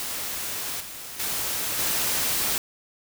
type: noise with level steps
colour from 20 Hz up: white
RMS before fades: -31 / -38 / -28 / -25 dBFS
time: 0-2.58 s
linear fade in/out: 0 ms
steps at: 0.8 / 1.19 / 1.78 s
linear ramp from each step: 10 ms
effects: none